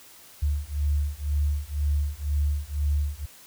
sine beating tone pair, 72 / 74 Hz, D2 / D2, -34 / +14 cents, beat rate 2 Hz, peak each -26 / -26 dBFS, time 0.42-3.26 s, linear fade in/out 10 ms, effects white hiss -50 dBFS RMS until 3.46 s

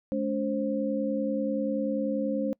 sine tone cluster, 214.4 / 284.7 / 529 Hz, A3 / C#4 / C5, -45 / +46 / +19 cents, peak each -30 dBFS, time 0.12-2.53 s, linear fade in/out 0 ms, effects noise-tail reverb RT60 0.1 s tail -26 dB re dry

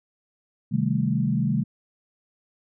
sine chord, A half-diminished seventh, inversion first, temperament equal, 130.81 / 155.56 / 196 / 220 Hz, C3 / Eb3 / G3 / A3, 0 / 0 / 0 / 0 cents, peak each -26 dBFS, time 0.71-1.64 s, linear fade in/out 20 ms, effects none

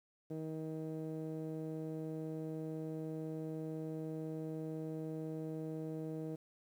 15% pulse tone with low-pass filter, 158 Hz, D#3, 27 cents sharp, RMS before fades -42 dBFS, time 0.3-6.36 s, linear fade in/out 10 ms, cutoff 460 Hz, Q 1.2, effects 11-bit

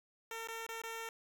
10% pulse tone with dropouts, 453.8 Hz, A#4, 47 cents flat, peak -33 dBFS, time 0.31-1.09 s, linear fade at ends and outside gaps 2 ms, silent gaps 0.474-0.485 / 0.666-0.689 / 0.818-0.836 s, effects 10-bit

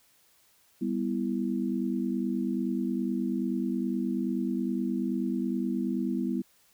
sine chord, E minor, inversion first, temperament just, 197.78 / 247.2 / 329.6 Hz, G3 / B3 / E4, +16 / +2 / 0 cents, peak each -31 / -30 / -33 dBFS, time 0.81-6.42 s, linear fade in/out 10 ms, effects white hiss -64 dBFS RMS until 6.73 s

